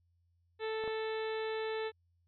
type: harmonic tone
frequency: 440 Hz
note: A4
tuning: in tune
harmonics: 1 / 2 / 3 / 4 / 5 / 6 / 7 / 8 / 9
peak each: -35 / -44 / -49 / -46 / -50 / -51 / -56 / -52 / -52 dBFS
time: 0.59-1.92 s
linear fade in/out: 50 ms
type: clicks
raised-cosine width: 1 ms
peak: -33 / -30 dBFS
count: 2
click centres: 0.839 / 0.877 s
effects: added 86 Hz sine -70 dBFS peak until 2.27 s